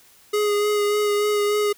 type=tone with vibrato; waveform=square; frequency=415.4 Hz; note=G#4; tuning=in tune; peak=-19 dBFS; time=0.33-1.73 s; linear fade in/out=10 ms; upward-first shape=sine; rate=3.4 Hz; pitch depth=18 cents each way; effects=white hiss -53 dBFS RMS until 1.77 s